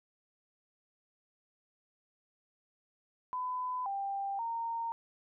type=tone with pitch steps; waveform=sine; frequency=1005 / 791 / 922 Hz; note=B5 / G5 / A#5; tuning=+30 / +15 / -19 cents; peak=-33 dBFS; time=3.33-4.92 s; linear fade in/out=0 ms; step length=530 ms; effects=none